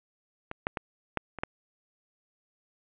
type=clicks; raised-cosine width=0.5 ms; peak=-20 / -12 / -16 / -12 / -23 / -13 dBFS; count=6; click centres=0.514 / 0.669 / 0.772 / 1.173 / 1.387 / 1.435 s; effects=resampled to 8000 Hz + 9-bit